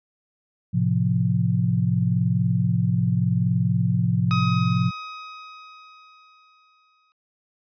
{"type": "chord", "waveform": "sine", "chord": "F major", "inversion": "first", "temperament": "equal", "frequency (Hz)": [110, 130.81, 174.61], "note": ["A2", "C3", "F3"], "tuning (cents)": [0, 0, 0], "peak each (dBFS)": [-23, -23, -22], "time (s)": [0.73, 4.91], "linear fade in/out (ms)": 20}
{"type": "tone with exponential decay", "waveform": "sawtooth", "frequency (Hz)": 1261, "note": "D#6", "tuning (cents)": 23, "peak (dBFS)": -19, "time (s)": [4.31, 7.12], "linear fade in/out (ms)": 0, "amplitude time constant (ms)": 610}
{"effects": ["resampled to 11025 Hz"]}